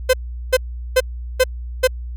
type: tone bursts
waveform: 45% pulse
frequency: 513 Hz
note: C5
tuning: 34 cents flat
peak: -10 dBFS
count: 5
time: 0.09-1.875 s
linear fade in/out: 10 ms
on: 45 ms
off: 390 ms
effects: added 60 Hz sine -26 dBFS peak until 2.16 s